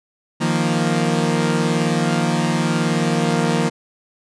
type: chord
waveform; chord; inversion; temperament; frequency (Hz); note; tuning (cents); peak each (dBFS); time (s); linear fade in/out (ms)
sawtooth; Eb suspended second; none; equal; 155.56 / 174.61 / 233.1; Eb3 / F3 / Bb3; 0 / 0 / 0; -17; 0.4-3.7; 20
effects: resampled to 22050 Hz